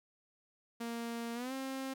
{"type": "tone with pitch glide", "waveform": "sawtooth", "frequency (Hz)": [233.1, 266.2], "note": ["A#3", "C4"], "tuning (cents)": [0, 30], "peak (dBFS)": -34, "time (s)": [0.8, 1.94], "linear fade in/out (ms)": 10, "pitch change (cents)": 230, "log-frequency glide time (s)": [1.34, 1.53], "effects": []}